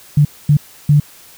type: tone bursts at uneven times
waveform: sine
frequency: 146.83 Hz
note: D3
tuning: in tune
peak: -6 dBFS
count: 3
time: 0.17-0.25 / 0.49-0.57 / 0.89-1 s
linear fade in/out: 5 ms
effects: white hiss -42 dBFS RMS until 1.37 s